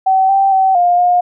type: tone with pitch steps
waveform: sine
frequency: 763 / 781 / 765 / 706 / 713 Hz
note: G5 / G5 / G5 / F5 / F5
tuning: -47 / -7 / -42 / +19 / +36 cents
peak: -8 dBFS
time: 0.06-1.21 s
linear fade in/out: 10 ms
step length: 230 ms
effects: none